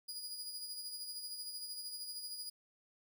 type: tone with tremolo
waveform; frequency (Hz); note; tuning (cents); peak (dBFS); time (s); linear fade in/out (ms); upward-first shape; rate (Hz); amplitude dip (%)
sawtooth; 4898; D#8; -28; -38; 0.08-2.5; 10; sine; 13; 45
effects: none